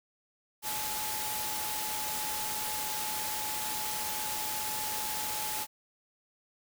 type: tone in noise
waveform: sine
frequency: 857 Hz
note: A5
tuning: 46 cents flat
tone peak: -39 dBFS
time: 0.62-5.67 s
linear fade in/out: 50 ms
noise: white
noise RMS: -35 dBFS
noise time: 0.62-5.67 s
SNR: -7 dB
effects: none